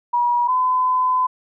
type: tone pair in turn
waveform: sine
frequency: 963 / 1014.2 Hz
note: B5 / B5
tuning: -44 / +46 cents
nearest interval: minor second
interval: 90 cents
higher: second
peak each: -15 dBFS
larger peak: neither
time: 0.13-0.48 / 0.48-1.27 s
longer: second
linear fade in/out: 10 ms
effects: none